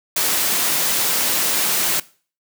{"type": "noise", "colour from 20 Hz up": "white", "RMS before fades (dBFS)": -19, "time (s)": [0.16, 2], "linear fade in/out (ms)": 5, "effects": ["noise-tail reverb RT60 0.4 s tail -20 dB re dry", "high-pass 150 Hz 12 dB/octave"]}